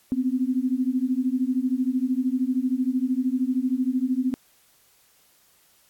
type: beating tone pair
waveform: sine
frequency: 250.1 / 263.1 Hz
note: B3 / C4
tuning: +22 / +10 cents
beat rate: 13 Hz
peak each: -24 dBFS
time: 0.12-4.34 s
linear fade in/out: 0 ms
effects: white hiss -60 dBFS RMS until 5.89 s + AAC 64 kbps